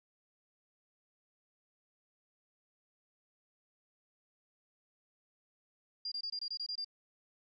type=tone bursts; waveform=sine; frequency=4800 Hz; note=D8; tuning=37 cents sharp; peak=-36 dBFS; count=9; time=6.05-6.846 s; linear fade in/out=5 ms; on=68 ms; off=23 ms; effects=none